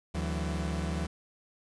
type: tone cluster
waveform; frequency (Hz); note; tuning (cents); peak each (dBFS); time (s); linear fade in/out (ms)
40% pulse; 74.9 / 166.5 / 188; D2 / E3 / F#3; +35 / +18 / +28; -32 / -35 / -36; 0.14-1.07; 10
effects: resampled to 22050 Hz + 10-bit